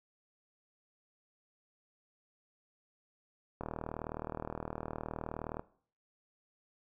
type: click train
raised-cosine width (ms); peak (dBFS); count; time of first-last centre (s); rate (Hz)
1; -24; 79; 3.61-5.595; 39.3
effects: noise-tail reverb RT60 0.5 s tail -18 dB re dry